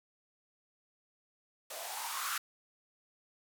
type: noise with band-pass filter sweep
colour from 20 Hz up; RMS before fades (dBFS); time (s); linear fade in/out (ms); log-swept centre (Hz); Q
violet; -39; 1.7-2.38; 5; 580 to 1400; 5.4
effects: none